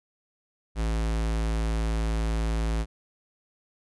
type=tone; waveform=square; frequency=55.1 Hz; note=A1; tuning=3 cents sharp; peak=-25 dBFS; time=0.75-2.86 s; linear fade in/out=50 ms; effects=resampled to 24000 Hz